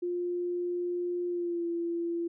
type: tone with pitch glide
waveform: sine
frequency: 352.6 to 340 Hz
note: F4 to F4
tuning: +17 to -46 cents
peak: -29 dBFS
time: 0.02-2.28 s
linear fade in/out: 10 ms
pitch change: -63 cents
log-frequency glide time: 1.28-1.66 s
effects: none